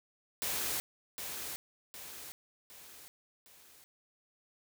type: noise with echo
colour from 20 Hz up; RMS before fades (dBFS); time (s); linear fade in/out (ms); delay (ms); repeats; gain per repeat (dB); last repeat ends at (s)
white; -35; 0.42-0.8; 0; 760; 4; -6; 3.84
effects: none